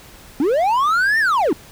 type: linear two-way sweep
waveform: triangle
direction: up then down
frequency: 254.5 to 1849 to 254.5 Hz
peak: -12 dBFS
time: 0.4-1.53 s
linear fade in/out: 2 ms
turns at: 1.19 s
effects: pink hiss -43 dBFS RMS until 1.71 s